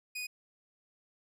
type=tone; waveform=sawtooth; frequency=2481 Hz; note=D#7; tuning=6 cents flat; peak=-33 dBFS; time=0.15-0.27 s; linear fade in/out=10 ms; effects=resampled to 32000 Hz